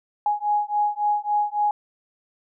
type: beating tone pair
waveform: sine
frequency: 830.6 / 834.2 Hz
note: G#5 / G#5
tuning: 0 / +7 cents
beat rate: 3.6 Hz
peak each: -23 dBFS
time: 0.26-1.71 s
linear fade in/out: 2 ms
effects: none